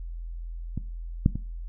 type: clicks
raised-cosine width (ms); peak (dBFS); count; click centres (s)
5; -17 / -6 / -18; 3; 0.776 / 1.261 / 1.356
effects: noise-tail reverb RT60 0.4 s tail -19 dB re dry + added 42 Hz sine -33 dBFS peak until 1.68 s